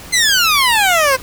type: exponential sweep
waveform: 15% pulse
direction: down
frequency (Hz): 2100 to 507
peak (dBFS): -4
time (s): 0.12-1.17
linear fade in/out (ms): 20
effects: pink hiss -34 dBFS RMS until 1.22 s